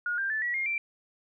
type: tone with pitch steps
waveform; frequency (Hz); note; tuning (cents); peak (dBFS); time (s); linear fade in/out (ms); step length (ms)
sine; 1438 / 1586.4 / 1750.1 / 1930.6 / 2130 / 2350; F#6 / G6 / A6 / B6 / C7 / D7; -50 / +20 / -10 / -40 / +30 / +1; -27; 0.06-0.78; 2; 120
effects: none